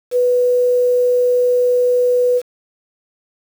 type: tone with quantisation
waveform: sine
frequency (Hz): 493.9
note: B4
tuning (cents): 0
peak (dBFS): -11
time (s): 0.11-2.42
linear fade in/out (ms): 50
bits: 6
effects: none